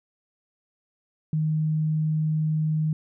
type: tone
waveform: sine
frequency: 155.56 Hz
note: D#3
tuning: in tune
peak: -21 dBFS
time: 1.33-2.93 s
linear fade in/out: 2 ms
effects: none